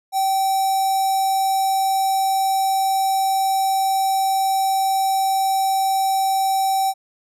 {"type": "tone with notch filter", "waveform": "square", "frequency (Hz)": 773, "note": "G5", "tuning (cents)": -24, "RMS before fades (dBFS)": -19, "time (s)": [0.12, 6.94], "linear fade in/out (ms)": 50, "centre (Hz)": 2600, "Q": 0.72, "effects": ["resampled to 32000 Hz"]}